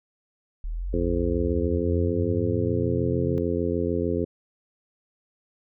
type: linear sweep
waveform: sine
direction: up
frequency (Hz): 37.17 to 138.59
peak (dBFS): -27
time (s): 0.64-3.38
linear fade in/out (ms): 0
type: harmonic tone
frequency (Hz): 86.7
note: F2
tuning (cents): -12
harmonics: 1 / 2 / 3 / 4 / 5 / 6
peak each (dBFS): -30 / -32 / -29 / -29 / -28 / -32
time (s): 0.93-4.25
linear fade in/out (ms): 10
effects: none